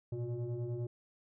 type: tone with frequency modulation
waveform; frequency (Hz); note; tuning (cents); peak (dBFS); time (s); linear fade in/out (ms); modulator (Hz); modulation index
sine; 123.47; B2; 0; -34; 0.12-0.87; 5; 237; 1.1
effects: tanh soft clip ceiling -30 dBFS